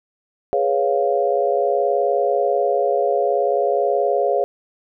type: chord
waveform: sine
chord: C# dominant seventh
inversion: second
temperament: equal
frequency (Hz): 415.3 / 493.9 / 554.4 / 698.5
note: G#4 / B4 / C#5 / E#5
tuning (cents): 0 / 0 / 0 / 0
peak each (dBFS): -21 / -24 / -20 / -21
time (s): 0.53-4.44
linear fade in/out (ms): 0
effects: none